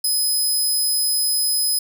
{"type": "tone", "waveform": "15% pulse", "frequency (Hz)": 5050, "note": "D#8", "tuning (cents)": 25, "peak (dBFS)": -12, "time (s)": [0.04, 1.79], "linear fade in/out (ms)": 5, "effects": []}